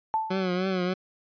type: tone with exponential decay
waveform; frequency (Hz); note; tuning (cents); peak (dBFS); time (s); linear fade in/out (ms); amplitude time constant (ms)
sine; 880; A5; 0; -20; 0.14-0.59; 0; 97
type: tone with vibrato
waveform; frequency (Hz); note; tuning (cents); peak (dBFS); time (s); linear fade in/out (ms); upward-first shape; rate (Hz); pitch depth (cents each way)
20% pulse; 185; F#3; 0; -20; 0.3-0.94; 10; triangle; 3.3; 75
effects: resampled to 11025 Hz